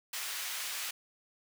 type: high-pass noise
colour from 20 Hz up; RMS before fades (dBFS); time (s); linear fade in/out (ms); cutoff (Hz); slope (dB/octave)
pink; -38; 0.13-0.91; 5; 1700; 12
effects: none